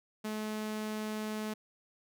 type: tone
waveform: sawtooth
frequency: 214.9 Hz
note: A3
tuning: 41 cents flat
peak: -31 dBFS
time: 0.24-1.54 s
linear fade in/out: 10 ms
effects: none